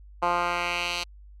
10% pulse tone with band-pass filter sweep, 174.61 Hz, F3, in tune, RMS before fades -27 dBFS, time 0.22-1.04 s, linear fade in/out 10 ms, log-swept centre 1000 to 3900 Hz, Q 1.7, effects added 50 Hz sine -45 dBFS peak until 1.4 s

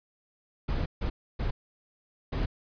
brown noise bursts at uneven times, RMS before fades -29 dBFS, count 4, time 0.68-0.86 / 1.01-1.1 / 1.39-1.51 / 2.32-2.46 s, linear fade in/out 10 ms, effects resampled to 11025 Hz

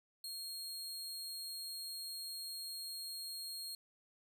sawtooth tone, 4255 Hz, C8, 28 cents sharp, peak -40 dBFS, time 0.24-3.75 s, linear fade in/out 2 ms, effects none

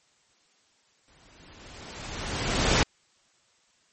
pink noise with exponential growth, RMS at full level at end -20 dBFS, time 1.08-2.83 s, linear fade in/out 0 ms, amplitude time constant 380 ms, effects white hiss -65 dBFS RMS until 3.92 s + MP3 32 kbps

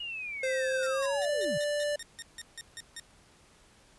sine linear sweep, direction down, 2897 to 119.9 Hz, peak -35 dBFS, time 0-1.58 s, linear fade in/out 5 ms
square tone with pitch glide, 523.3 to 587.4 Hz, C5 to D5, 0 to 0 cents, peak -29 dBFS, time 0.43-1.96 s, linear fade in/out 5 ms, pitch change +200 cents, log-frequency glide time 0.87-1.3 s
10% pulse tone bursts, 1843 Hz, A#6, 20 cents flat, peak -30 dBFS, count 12, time 0.83-2.998 s, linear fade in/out 0 ms, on 34 ms, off 160 ms
effects pink hiss -60 dBFS RMS until 3.98 s + resampled to 24000 Hz

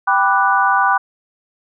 sine chord, G major seventh, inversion none, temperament equal with one note detuned, 784 / 987.8 / 1178.7 / 1480 Hz, G5 / B5 / D6 / F#6, 0 / 0 / +6 / 0 cents, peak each -17 dBFS, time 0.07-0.98 s, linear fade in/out 10 ms, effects none

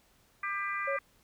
harmonic tone, 398.2 Hz, G4, 27 cents sharp, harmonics 3 / 4 / 5 / 6, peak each -35 / -39 / -36 / -41 dBFS, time 0.43-0.99 s, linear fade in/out 5 ms
sine tone, 554.4 Hz, C#5, in tune, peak -31 dBFS, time 0.87-0.97 s, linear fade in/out 10 ms
effects pink hiss -66 dBFS RMS until 1.23 s

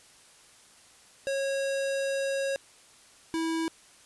square tone pair in turn, 547 / 326 Hz, C#5 / E4, -23 / -19 cents, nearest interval major sixth, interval 896 cents, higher first, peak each -28 dBFS, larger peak neither, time 1.27-2.56 / 3.34-3.68 s, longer first, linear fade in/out 0 ms, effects white hiss -56 dBFS RMS until 4.05 s + resampled to 24000 Hz

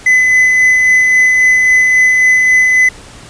triangle tone with tremolo, 2016 Hz, B6, 35 cents sharp, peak -3 dBFS, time 0.06-2.89 s, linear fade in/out 5 ms, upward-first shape sine, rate 3.7 Hz, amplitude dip 25%, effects pink hiss -35 dBFS RMS until 3.29 s + resampled to 22050 Hz

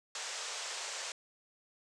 white band-pass noise, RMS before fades -41 dBFS, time 0.15-1.12 s, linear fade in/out 2 ms, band 430 to 7900 Hz, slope 48 dB/octave, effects none

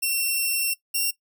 5% pulse tone pair in turn, 2712 / 2747 Hz, E7 / F7, +49 / -29 cents, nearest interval unison, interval 22 cents, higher second, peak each -13 dBFS, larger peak neither, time 0.02-0.74 / 0.94-1.11 s, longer first, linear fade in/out 10 ms, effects noise-tail reverb RT60 0.1 s tail -17 dB re dry

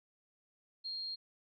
sine tone, 4227 Hz, C8, 17 cents sharp, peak -38 dBFS, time 0.84-1.16 s, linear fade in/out 20 ms, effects none

